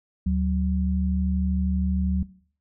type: tone pair together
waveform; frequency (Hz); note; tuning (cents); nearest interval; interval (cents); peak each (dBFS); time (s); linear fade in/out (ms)
sine; 74.17 / 186.9; D2 / F#3; +18 / +18; octave + major third; 1600; -23; 0.26-2.23; 5
effects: noise-tail reverb RT60 0.5 s tail -19 dB re dry